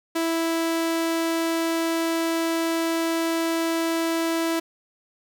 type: tone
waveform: sawtooth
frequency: 329.6 Hz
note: E4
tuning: in tune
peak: -18 dBFS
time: 0.15-4.6 s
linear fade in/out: 10 ms
effects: none